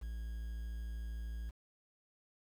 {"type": "tone with quantisation", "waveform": "triangle", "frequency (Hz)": 56.6, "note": "A1", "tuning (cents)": 50, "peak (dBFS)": -37, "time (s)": [0.01, 1.51], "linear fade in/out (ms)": 20, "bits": 10, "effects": []}